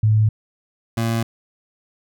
sine / 25% pulse tone pair in turn, 108.1 / 114.53 Hz, A2 / A#2, -30 / -30 cents, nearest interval minor second, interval 100 cents, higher second, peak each -12 / -15 dBFS, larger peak first, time 0.03-0.29 / 0.97-1.23 s, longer neither, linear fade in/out 5 ms, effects none

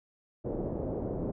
white low-pass noise, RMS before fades -34 dBFS, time 0.44-1.32 s, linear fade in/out 20 ms, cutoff 530 Hz, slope 24 dB/octave, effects none

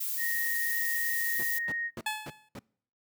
violet noise, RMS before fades -33 dBFS, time 0-1.59 s, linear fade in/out 10 ms
sine tone, 1864.7 Hz, A#6, in tune, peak -30 dBFS, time 0.17-1.91 s, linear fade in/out 50 ms
brown noise bursts, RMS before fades -32 dBFS, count 5, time 1.39-2.59 s, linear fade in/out 2 ms, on 40 ms, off 250 ms
15% pulse tone with exponential decay, 859 Hz, A5, 42 cents flat, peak -21 dBFS, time 2.06-2.49 s, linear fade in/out 5 ms, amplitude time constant 93 ms
effects noise-tail reverb RT60 0.6 s tail -25 dB re dry + high-pass 200 Hz 12 dB/octave

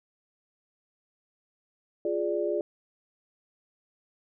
sine chord, D diminished, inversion first, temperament equal, 349.2 / 415.3 / 587.3 Hz, F4 / Ab4 / D5, 0 / 0 / 0 cents, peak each -30 dBFS, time 2.05-2.61 s, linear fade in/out 2 ms, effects none

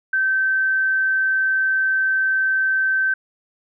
sine tone, 1547 Hz, G6, 23 cents flat, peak -16 dBFS, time 0.13-3.14 s, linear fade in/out 5 ms, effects none

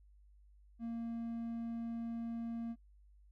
triangle tone, 231.2 Hz, A#3, 14 cents flat, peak -36 dBFS, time 0.79-2.76 s, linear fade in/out 50 ms, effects noise-tail reverb RT60 0.1 s tail -26 dB re dry + added 50 Hz sine -60 dBFS peak until 3.31 s

